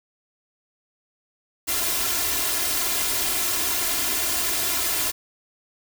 white noise with comb filter, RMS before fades -24 dBFS, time 1.67-5.12 s, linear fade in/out 20 ms, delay 2.9 ms, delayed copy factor +0.8, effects none

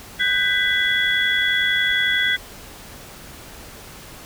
sine tone cluster, 1502 / 1593 / 1990 / 3367 Hz, F#6 / G6 / B6 / G#7, +26 / +27 / +13 / +23 cents, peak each -25 / -24 / -20 / -22 dBFS, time 0.19-2.37 s, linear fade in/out 20 ms, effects pink hiss -40 dBFS RMS until 4.25 s

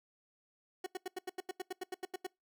30% pulse tone bursts, 370 Hz, F#4, in tune, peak -34 dBFS, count 14, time 0.84-2.268 s, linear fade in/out 5 ms, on 24 ms, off 84 ms, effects noise-tail reverb RT60 0.2 s tail -24 dB re dry

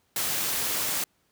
white noise, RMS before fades -28 dBFS, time 0.16-1.04 s, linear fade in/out 2 ms, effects pink hiss -69 dBFS RMS until 1.31 s + high-pass 80 Hz 12 dB/octave

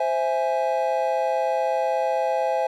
triangle chord, C augmented, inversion none, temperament equal, 523.3 / 659.3 / 830.6 Hz, C5 / E5 / G#5, 0 / 0 / 0 cents, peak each -23 dBFS, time 0-2.67 s, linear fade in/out 5 ms, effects none

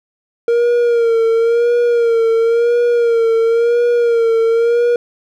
triangle tone with vibrato, 466.2 Hz, A#4, in tune, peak -8 dBFS, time 0.48-4.96 s, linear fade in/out 2 ms, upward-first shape sine, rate 0.96 Hz, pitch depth 48 cents each way, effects none

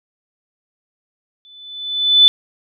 sine tone with exponential growth, 3500 Hz, A7, 10 cents flat, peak -3 dBFS, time 1.45-2.28 s, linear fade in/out 0 ms, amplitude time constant 180 ms, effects none

